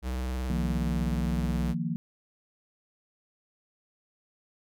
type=tone with vibrato; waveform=square; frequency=63.6 Hz; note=C2; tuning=48 cents flat; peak=-30 dBFS; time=0.02-1.75 s; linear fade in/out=50 ms; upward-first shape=sine; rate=19 Hz; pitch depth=60 cents each way
type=chord; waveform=sine; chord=Eb suspended second; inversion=none; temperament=equal; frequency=155.56 / 174.61 / 233.1 Hz; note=Eb3 / F3 / Bb3; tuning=0 / 0 / 0 cents; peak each=-33 / -31 / -33 dBFS; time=0.5-1.96 s; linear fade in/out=0 ms
effects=none